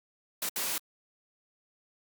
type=noise bursts at uneven times; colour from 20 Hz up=white; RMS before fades=-32 dBFS; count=2; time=0.42-0.49 / 0.56-0.78 s; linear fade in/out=2 ms; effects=high-pass 200 Hz 12 dB/octave + Opus 48 kbps